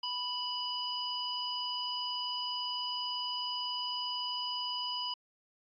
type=harmonic tone; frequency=987.8 Hz; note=B5; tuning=in tune; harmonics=1 / 3 / 5; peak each=-39 / -37 / -38 dBFS; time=0.03-5.14 s; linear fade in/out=5 ms; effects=AAC 48 kbps